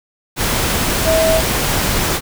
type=tone in noise; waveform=sine; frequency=645 Hz; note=E5; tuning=38 cents flat; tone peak=-12 dBFS; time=1.04-1.42 s; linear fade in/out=50 ms; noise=pink; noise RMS=-17 dBFS; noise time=0.36-2.21 s; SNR=+2 dB; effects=none